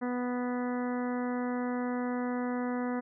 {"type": "harmonic tone", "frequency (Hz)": 246.9, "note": "B3", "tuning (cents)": 0, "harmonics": [1, 2, 3, 4, 5, 6, 7, 8], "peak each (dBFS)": [-31, -37, -41, -43, -45, -47, -48, -49], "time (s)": [0.01, 3.01], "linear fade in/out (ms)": 20, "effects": []}